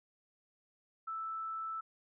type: tone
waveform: sine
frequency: 1318.5 Hz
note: E6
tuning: in tune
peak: -37 dBFS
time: 1.07-1.81 s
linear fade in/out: 10 ms
effects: none